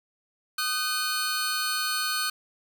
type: tone cluster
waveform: sawtooth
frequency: 1236 / 1520 / 4324 Hz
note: D#6 / F#6 / C#8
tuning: -12 / +46 / -44 cents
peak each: -27 dBFS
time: 0.58-2.3 s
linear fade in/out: 5 ms
effects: none